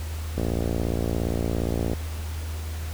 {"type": "click train", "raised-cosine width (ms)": 2, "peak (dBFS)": -13, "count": 90, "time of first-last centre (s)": [0.38, 1.933], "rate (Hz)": 57.3, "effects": ["added 79 Hz sine -29 dBFS peak until 2.93 s", "pink hiss -41 dBFS RMS until 2.93 s"]}